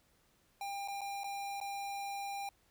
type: tone with dropouts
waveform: square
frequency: 799 Hz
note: G5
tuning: 33 cents sharp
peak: -39 dBFS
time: 0.61-2.49 s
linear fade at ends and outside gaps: 2 ms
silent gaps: 0.877-0.883 / 1.009-1.015 / 1.235-1.242 / 1.602-1.612 s
effects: pink hiss -71 dBFS RMS until 2.7 s